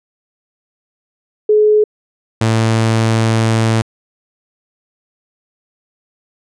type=tone pair in turn; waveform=sine / sawtooth; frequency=424.7 / 112.49 Hz; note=G#4 / A2; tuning=+39 / +39 cents; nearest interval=octave + major seventh; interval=2300 cents; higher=first; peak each=-7 dBFS; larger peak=neither; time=1.49-1.84 / 2.41-3.82 s; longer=second; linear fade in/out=5 ms; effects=resampled to 22050 Hz